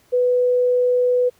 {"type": "tone", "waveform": "sine", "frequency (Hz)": 495.6, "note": "B4", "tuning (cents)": 6, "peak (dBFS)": -14, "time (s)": [0.12, 1.3], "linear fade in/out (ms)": 20, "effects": ["pink hiss -57 dBFS RMS until 1.39 s", "high-pass 60 Hz 12 dB/octave"]}